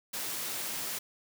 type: high-pass noise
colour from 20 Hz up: white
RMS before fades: -36 dBFS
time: 0.13-0.99 s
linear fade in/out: 10 ms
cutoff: 100 Hz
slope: 48 dB/octave
effects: none